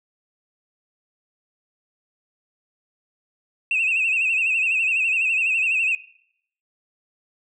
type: tone with vibrato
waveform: sine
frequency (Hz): 2621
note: E7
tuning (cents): -11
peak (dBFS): -17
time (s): 3.71-5.95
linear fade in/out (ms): 2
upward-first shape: sine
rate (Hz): 12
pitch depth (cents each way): 85
effects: noise-tail reverb RT60 0.7 s tail -20 dB re dry + tanh soft clip ceiling -14 dBFS